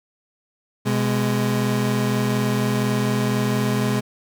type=tone pair together; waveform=30% pulse; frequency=125.94 / 207.7 Hz; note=B2 / G#3; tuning=+34 / 0 cents; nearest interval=major sixth; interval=866 cents; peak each=-19 dBFS; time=0.85-4.01 s; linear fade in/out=20 ms; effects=none